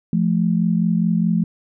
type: tone pair together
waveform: sine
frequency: 172.4 / 217.2 Hz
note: F3 / A3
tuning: -22 / -22 cents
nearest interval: major third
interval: 400 cents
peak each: -17 / -19 dBFS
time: 0.13-1.44 s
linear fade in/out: 2 ms
effects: none